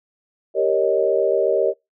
sine chord, Eb dominant seventh, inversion first, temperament equal, 392 / 466.2 / 554.4 / 622.3 Hz, G4 / Bb4 / Db5 / Eb5, 0 / 0 / 0 / 0 cents, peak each -21 dBFS, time 0.54-1.74 s, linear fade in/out 50 ms, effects noise-tail reverb RT60 0.2 s tail -25 dB re dry

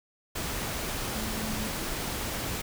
sine tone in noise, 217.3 Hz, A3, 21 cents flat, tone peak -35 dBFS, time 1.15-1.69 s, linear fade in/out 10 ms, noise pink, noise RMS -33 dBFS, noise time 0.35-2.62 s, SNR -5 dB, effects none

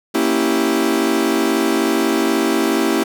40% pulse chord, A# diminished seventh, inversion none, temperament equal, 233.1 / 277.2 / 329.6 / 392 Hz, A#3 / C#4 / E4 / G4, 0 / 0 / 0 / 0 cents, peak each -21 / -20 / -18 / -20 dBFS, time 0.14-3.04 s, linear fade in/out 10 ms, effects none

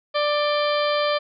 harmonic tone with a mistuned harmonic, 590 Hz, D5, 8 cents sharp, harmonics 1 / 2 / 3 / 4 / 5 / 6 / 7 / 8, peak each -21 / -25 / -32 / -31 / -32 / -35 / -35 / -34 dBFS, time 0.14-1.19 s, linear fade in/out 20 ms, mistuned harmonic 5, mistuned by +100 cents, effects none

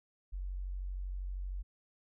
sine tone, 46.4 Hz, F#1, 6 cents sharp, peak -36 dBFS, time 0.32-1.63 s, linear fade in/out 20 ms, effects none

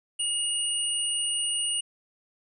sine tone pair together, 2866 / 9141 Hz, F7 / D9, +44 / -48 cents, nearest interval octave + minor sixth, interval 2008 cents, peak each -28 dBFS, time 0.19-1.81 s, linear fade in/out 10 ms, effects none

